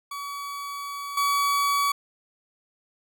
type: tone with level steps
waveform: 40% pulse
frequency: 1136 Hz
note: C#6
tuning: 42 cents sharp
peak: -31 / -20 dBFS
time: 0.11-1.92 s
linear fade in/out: 5 ms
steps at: 1.17 s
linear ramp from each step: 5 ms
effects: none